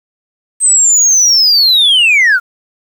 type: linear sweep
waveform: sine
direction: down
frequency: 8330 to 1362 Hz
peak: -3 dBFS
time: 0.6-2.4 s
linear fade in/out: 50 ms
effects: tanh soft clip ceiling -4 dBFS + 7-bit